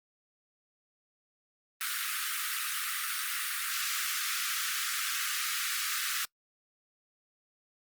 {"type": "high-pass noise", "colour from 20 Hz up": "pink", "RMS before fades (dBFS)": -33, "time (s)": [1.81, 6.25], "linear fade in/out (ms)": 0, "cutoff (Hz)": 1200, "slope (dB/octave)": 96, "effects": ["noise-tail reverb RT60 0.1 s tail -25 dB re dry", "Opus 32 kbps"]}